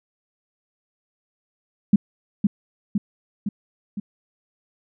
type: tone with echo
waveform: sine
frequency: 204.2 Hz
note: G#3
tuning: 29 cents flat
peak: -9 dBFS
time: 1.93-1.96 s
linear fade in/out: 5 ms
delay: 510 ms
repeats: 4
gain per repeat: -4 dB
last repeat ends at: 4 s
effects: none